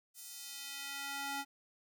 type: tone with high-pass filter sweep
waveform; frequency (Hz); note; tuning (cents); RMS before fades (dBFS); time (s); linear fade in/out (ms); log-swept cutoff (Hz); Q
square; 279.2; C#4; +13; -43; 0.14-1.45; 50; 8400 to 650; 0.81
effects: none